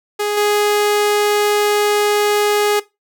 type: tone with level steps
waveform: sawtooth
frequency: 415.3 Hz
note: G#4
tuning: in tune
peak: -13 / -9 dBFS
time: 0.19-2.8 s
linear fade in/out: 10 ms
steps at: 0.37 s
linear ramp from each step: 5 ms
effects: noise-tail reverb RT60 0.2 s tail -18 dB re dry